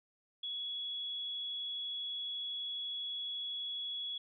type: tone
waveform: sine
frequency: 3367 Hz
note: G#7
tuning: 23 cents sharp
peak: -37 dBFS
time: 0.43-4.18 s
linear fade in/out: 5 ms
effects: none